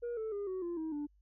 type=tone with pitch steps; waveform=sine; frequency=476.7 / 439.7 / 405.5 / 374 / 345 / 318.2 / 293.4 Hz; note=A#4 / A4 / G#4 / F#4 / F4 / D#4 / D4; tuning=+39 / -1 / -41 / +19 / -21 / +39 / -2 cents; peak=-33 dBFS; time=0.02-1.07 s; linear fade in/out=20 ms; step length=150 ms; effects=tanh soft clip ceiling -34 dBFS + added 50 Hz sine -64 dBFS peak until 1.21 s